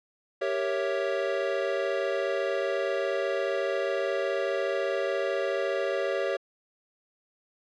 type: chord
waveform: square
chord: G diminished seventh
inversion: none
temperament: equal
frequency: 392 / 466.2 / 554.4 / 659.3 Hz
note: G4 / Bb4 / Db5 / Fb5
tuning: 0 / 0 / 0 / 0 cents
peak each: -32 / -35 / -30 / -35 dBFS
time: 0.41-6.37 s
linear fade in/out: 10 ms
effects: low-pass 3000 Hz 12 dB/octave